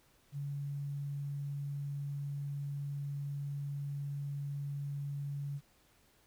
sine tone with quantisation, 142 Hz, C#3, 42 cents sharp, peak -36 dBFS, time 0.32-5.61 s, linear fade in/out 50 ms, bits 11, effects pink hiss -68 dBFS RMS until 6.26 s

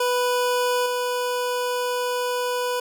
25% pulse tone with level steps, 493.9 Hz, B4, in tune, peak -16 / -19 dBFS, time 0-2.8 s, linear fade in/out 5 ms, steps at 0.86 s, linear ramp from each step 2 ms, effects none

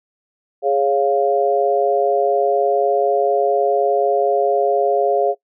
sine chord, Db major, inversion second, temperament equal, 415.3 / 554.4 / 698.5 Hz, Ab4 / Db5 / F5, 0 / 0 / 0 cents, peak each -18 dBFS, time 0.62-5.35 s, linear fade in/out 50 ms, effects noise-tail reverb RT60 0.1 s tail -21 dB re dry

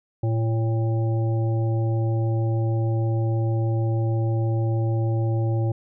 harmonic tone with a mistuned harmonic, 113.3 Hz, A#2, 49 cents flat, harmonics 1 / 3 / 5 / 7, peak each -20 / -30 / -34 / -37 dBFS, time 0.23-5.72 s, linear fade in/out 5 ms, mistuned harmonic 5, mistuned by -30 cents, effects none

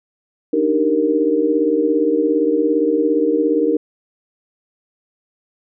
sine chord, Eb major seventh, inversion third, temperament equal, 293.7 / 311.1 / 392 / 466.2 Hz, D4 / Eb4 / G4 / Bb4, 0 / 0 / 0 / 0 cents, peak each -21 / -18 / -22 / -17 dBFS, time 0.53-3.77 s, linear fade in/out 5 ms, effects none

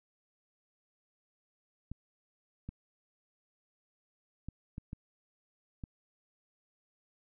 clicks, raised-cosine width 5 ms, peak -28 dBFS, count 6, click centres 1.916 / 2.69 / 4.486 / 4.781 / 4.931 / 5.838 s, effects none

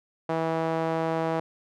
sawtooth tone with band-pass filter, 162.6 Hz, E3, 23 cents flat, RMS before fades -27 dBFS, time 0.29-1.4 s, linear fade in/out 5 ms, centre 690 Hz, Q 1.3, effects none

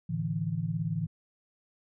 sine chord, A suspended fourth, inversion none, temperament equal, 110 / 146.83 / 164.81 Hz, A2 / D3 / E3, 0 / 0 / 0 cents, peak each -35 / -34 / -31 dBFS, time 0.09-1.07 s, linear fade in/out 10 ms, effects none

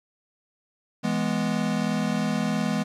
square chord, E major, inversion none, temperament equal, 164.81 / 207.7 / 246.9 Hz, E3 / G#3 / B3, 0 / 0 / 0 cents, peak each -30 / -27 / -29 dBFS, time 1.03-2.84 s, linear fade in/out 20 ms, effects low-pass 8000 Hz 12 dB/octave + 10-bit

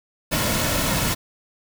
pink noise with comb filter, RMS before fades -22 dBFS, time 0.31-1.15 s, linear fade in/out 20 ms, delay 2.5 ms, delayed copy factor -0.5, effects none

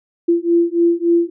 sine beating tone pair, 339.1 / 342.6 Hz, E4 / F4, +49 / -33 cents, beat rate 3.5 Hz, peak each -15 dBFS, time 0.28-1.3 s, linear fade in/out 10 ms, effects none

